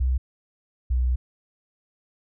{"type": "tone pair in turn", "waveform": "sine", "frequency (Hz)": [63.9, 62.33], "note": ["C2", "B1"], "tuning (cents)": [-40, 17], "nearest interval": "unison", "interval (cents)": 43, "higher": "first", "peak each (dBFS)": -19, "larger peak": "neither", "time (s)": [[0, 0.18], [0.9, 1.16]], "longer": "second", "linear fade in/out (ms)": 10, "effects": []}